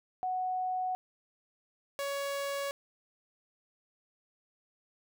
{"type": "tone pair in turn", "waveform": ["sine", "sawtooth"], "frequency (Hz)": [740, 559.8], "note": ["F#5", "C#5"], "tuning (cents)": [0, 17], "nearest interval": "perfect fourth", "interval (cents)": 483, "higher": "first", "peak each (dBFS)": [-30, -29], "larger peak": "second", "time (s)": [[0.23, 0.95], [1.99, 2.71]], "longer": "neither", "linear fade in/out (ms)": 0, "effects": []}